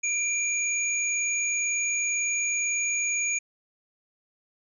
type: tone pair together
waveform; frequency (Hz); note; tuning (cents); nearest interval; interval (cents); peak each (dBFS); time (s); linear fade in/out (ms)
sine; 2379 / 6729; D7 / G#8; +22 / +22; octave + tritone; 1800; -27; 0.03-3.39; 10
effects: none